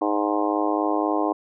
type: harmonic tone with a mistuned harmonic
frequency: 103.83 Hz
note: G#2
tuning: in tune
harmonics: 3 / 4 / 5 / 6 / 7 / 8 / 9 / 10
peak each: -24 / -29 / -30 / -30 / -28 / -30 / -32 / -30 dBFS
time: 0.01-1.33 s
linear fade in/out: 10 ms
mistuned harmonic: 10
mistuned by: +28 cents
effects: none